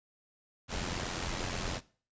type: noise with amplitude modulation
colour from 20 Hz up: pink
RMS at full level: -33 dBFS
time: 0.68-1.81 s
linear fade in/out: 50 ms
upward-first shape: sine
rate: 88.4 Hz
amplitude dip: 60%
effects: noise-tail reverb RT60 0.4 s tail -19 dB re dry + resampled to 16000 Hz